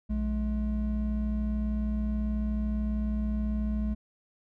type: tone pair together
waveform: triangle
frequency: 59.6 / 212.4 Hz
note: A#1 / G#3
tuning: +39 / +39 cents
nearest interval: octave + minor seventh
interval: 2200 cents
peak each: -27 / -28 dBFS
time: 0.09-3.95 s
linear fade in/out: 20 ms
effects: none